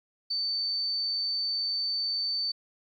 sine tone, 4549 Hz, C#8, 44 cents sharp, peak -27 dBFS, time 0.3-2.52 s, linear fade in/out 10 ms, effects 11-bit

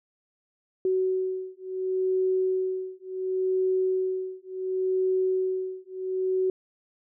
sine beating tone pair, 374 / 374.7 Hz, F#4 / F#4, +19 / +22 cents, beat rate 0.7 Hz, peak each -27 / -27 dBFS, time 0.85-6.5 s, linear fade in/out 2 ms, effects none

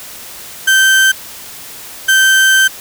35% pulse tone bursts at uneven times, 1554 Hz, G6, 16 cents flat, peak -5 dBFS, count 2, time 0.67-1.12 / 2.08-2.68 s, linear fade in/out 10 ms, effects white hiss -31 dBFS RMS until 2.8 s

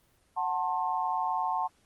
sine chord, F# diminished, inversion none, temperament just, 740 / 888 / 1065.6 Hz, F#5 / A5 / C6, 0 / +16 / +31 cents, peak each -32 / -30 / -33 dBFS, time 0.36-1.68 s, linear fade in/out 20 ms, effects pink hiss -67 dBFS RMS until 1.85 s + Opus 24 kbps

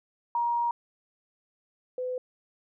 sine tone pair in turn, 946 / 504.9 Hz, A#5 / B4, +25 / +38 cents, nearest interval major seventh, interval 1087 cents, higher first, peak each -24 / -29 dBFS, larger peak first, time 0.35-0.71 / 1.98-2.18 s, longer first, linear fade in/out 2 ms, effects none

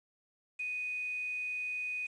sine tone with quantisation, 2489 Hz, D#7, in tune, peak -34 dBFS, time 0.59-2.07 s, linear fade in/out 10 ms, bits 9, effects resampled to 22050 Hz

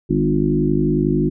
harmonic tone with a mistuned harmonic, 51.1 Hz, G#1, 27 cents flat, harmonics 1 / 3 / 4 / 5 / 6 / 7, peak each -26 / -20 / -23 / -22 / -21 / -21 dBFS, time 0.09-1.3 s, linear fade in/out 20 ms, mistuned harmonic 5, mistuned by -21 cents, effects none

